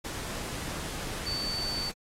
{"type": "tone in noise", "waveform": "sine", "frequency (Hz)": 4540, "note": "C#8", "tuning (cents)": 41, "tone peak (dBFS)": -31, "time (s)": [1.26, 1.9], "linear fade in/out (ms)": 10, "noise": "pink", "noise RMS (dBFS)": -37, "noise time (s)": [0.04, 1.92], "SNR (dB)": 3, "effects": ["low-pass 11000 Hz 12 dB/octave", "AAC 48 kbps"]}